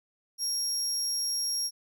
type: tone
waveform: 30% pulse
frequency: 5588 Hz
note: F8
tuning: in tune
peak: -24 dBFS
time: 0.38-1.71 s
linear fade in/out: 50 ms
effects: none